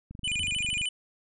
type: click train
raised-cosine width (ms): 5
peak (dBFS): -29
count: 18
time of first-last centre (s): 0.11-0.812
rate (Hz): 24.2
type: tone with vibrato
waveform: square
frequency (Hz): 2700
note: E7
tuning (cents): +41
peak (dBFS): -28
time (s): 0.24-0.89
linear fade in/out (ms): 5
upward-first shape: square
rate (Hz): 13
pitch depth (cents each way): 180
type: tone with exponential decay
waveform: triangle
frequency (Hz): 90.5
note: F#2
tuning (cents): -38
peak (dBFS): -31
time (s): 0.39-0.62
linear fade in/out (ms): 5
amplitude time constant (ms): 50
effects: resampled to 24000 Hz